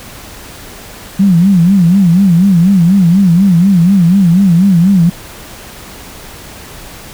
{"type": "tone with vibrato", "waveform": "sine", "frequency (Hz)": 182.5, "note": "F#3", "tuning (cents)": -24, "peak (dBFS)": -4, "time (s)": [1.19, 5.1], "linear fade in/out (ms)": 10, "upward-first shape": "sine", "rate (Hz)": 4.1, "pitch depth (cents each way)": 170, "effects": ["pink hiss -31 dBFS RMS until 7.13 s"]}